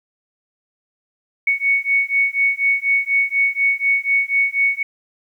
sine beating tone pair, 2220 / 2224.1 Hz, C#7 / C#7, +2 / +5 cents, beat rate 4.1 Hz, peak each -18 dBFS, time 1.47-4.83 s, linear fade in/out 5 ms, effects 9-bit

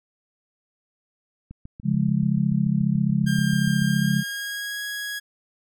click train, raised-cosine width 5 ms, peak -26 dBFS, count 17, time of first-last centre 1.51-3.822 s, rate 6.92 Hz
sine chord, Db major, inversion none, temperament just, 138.59 / 173.24 / 207.9 Hz, Db3 / F3 / Ab3, 0 / -14 / +2 cents, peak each -23 dBFS, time 1.83-4.24 s, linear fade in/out 50 ms
sawtooth tone with pitch glide, 1600 to 1661.2 Hz, G6 to G#6, +35 to 0 cents, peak -25 dBFS, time 3.26-5.2 s, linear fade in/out 20 ms, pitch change +65 cents, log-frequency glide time 3.84-4.82 s
effects none

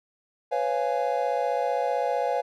triangle chord, C# dominant seventh, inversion third, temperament just, 498.9 / 554.4 / 693 / 831.5 Hz, B4 / C#5 / E#5 / G#5, +17 / 0 / -14 / +2 cents, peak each -27 dBFS, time 0.51-2.42 s, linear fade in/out 20 ms, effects none

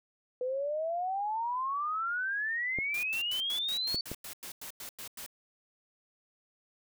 sine exponential sweep, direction up, 493.9 to 4547 Hz, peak -30 dBFS, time 0.41-4.01 s, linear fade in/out 2 ms
clicks, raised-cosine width 2 ms, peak -24 dBFS, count 3, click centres 2.787 / 3.945 / 4.116 s
white noise bursts, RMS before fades -43 dBFS, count 13, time 2.94-5.263 s, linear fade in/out 2 ms, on 91 ms, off 95 ms
effects none

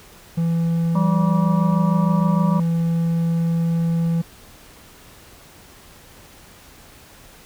triangle tone, 166.8 Hz, E3, 21 cents sharp, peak -15 dBFS, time 0.37-4.22 s, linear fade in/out 10 ms
harmonic tone, 193.3 Hz, G3, 24 cents flat, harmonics 1 / 3 / 5 / 6, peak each -19 / -30 / -27 / -31 dBFS, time 0.95-2.6 s, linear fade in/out 5 ms
effects pink hiss -46 dBFS RMS until 7.45 s

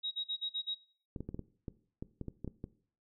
sine tone bursts, 3802 Hz, A#7, 33 cents sharp, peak -34 dBFS, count 6, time 0.03-0.749 s, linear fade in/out 20 ms, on 84 ms, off 43 ms
clicks, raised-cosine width 3 ms, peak -27 dBFS, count 12, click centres 1.162 / 1.206 / 1.29 / 1.345 / 1.393 / 1.682 / 2.025 / 2.213 / 2.283 / 2.446 / 2.477 / 2.641 s
effects noise-tail reverb RT60 0.5 s tail -18 dB re dry

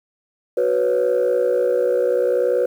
sine chord, F# suspended fourth, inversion none, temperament equal, 370 / 493.9 / 554.4 Hz, F#4 / B4 / C#5, 0 / 0 / 0 cents, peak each -21 / -16 / -20 dBFS, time 0.57-2.66 s, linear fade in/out 5 ms, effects tanh soft clip ceiling -11 dBFS + 8-bit

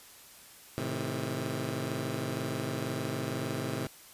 15% pulse chord, A diminished, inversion none, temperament just, 110 / 132 / 158.4 Hz, A2 / C3 / Eb3, 0 / +16 / +31 cents, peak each -31 / -29 / -32 dBFS, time 0.78-3.87 s, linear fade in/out 0 ms, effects white hiss -53 dBFS RMS until 4.13 s + resampled to 32000 Hz

